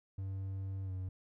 triangle tone with pitch glide, 96.4 to 93.22 Hz, G2 to F#2, -28 to +13 cents, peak -35 dBFS, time 0.18-1.09 s, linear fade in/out 5 ms, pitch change -59 cents, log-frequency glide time 0.84-0.92 s, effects none

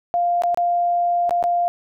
sine tone with dropouts, 698.5 Hz, F5, in tune, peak -16 dBFS, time 0.14-1.68 s, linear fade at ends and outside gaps 0 ms, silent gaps 0.421-0.436 / 0.545-0.574 / 1.294-1.308 / 1.427-1.439 s, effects none

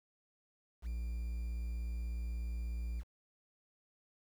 triangle tone with quantisation, 58.27 Hz, A#1, in tune, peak -34 dBFS, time 0.82-3.04 s, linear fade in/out 50 ms, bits 10, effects none

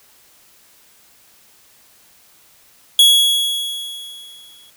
45% pulse tone with exponential decay, 3344 Hz, G#7, 11 cents sharp, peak -6 dBFS, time 2.99-4.7 s, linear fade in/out 2 ms, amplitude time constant 370 ms, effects white hiss -51 dBFS RMS until 4.76 s

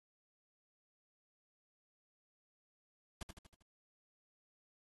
pink noise with echo, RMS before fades -44 dBFS, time 3.21-3.23 s, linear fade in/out 2 ms, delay 79 ms, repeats 5, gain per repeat -5 dB, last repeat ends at 3.625 s, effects AAC 32 kbps

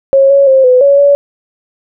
sine tone with pitch steps, 544 / 556 / 531 / 504 / 561 / 568 Hz, C#5 / C#5 / C5 / B4 / C#5 / C#5, -33 / +5 / +25 / +35 / +21 / +42 cents, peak -3 dBFS, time 0.13-1.15 s, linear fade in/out 0 ms, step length 170 ms, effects none

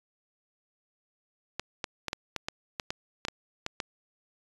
clicks, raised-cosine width 0.2 ms, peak -14 dBFS, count 12, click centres 1.596 / 1.842 / 2.083 / 2.131 / 2.363 / 2.485 / 2.798 / 2.905 / 3.251 / 3.284 / 3.664 / 3.802 s, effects resampled to 24000 Hz

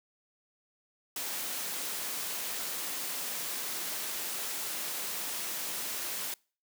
white noise, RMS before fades -36 dBFS, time 1.16-6.34 s, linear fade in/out 2 ms, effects noise-tail reverb RT60 0.4 s tail -26 dB re dry + high-pass 200 Hz 12 dB/octave

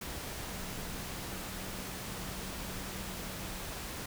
sine tone in noise, 187.8 Hz, F#3, 26 cents sharp, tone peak -47 dBFS, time 0.51-3.61 s, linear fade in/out 5 ms, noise pink, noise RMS -41 dBFS, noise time 0.01-4.06 s, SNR -9 dB, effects none

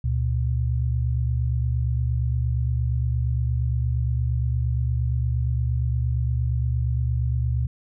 sine tone pair together, 71.3 / 119.91 Hz, C#2 / A#2, +49 / +49 cents, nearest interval major sixth, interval 900 cents, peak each -23 dBFS, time 0.04-7.67 s, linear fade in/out 5 ms, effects none

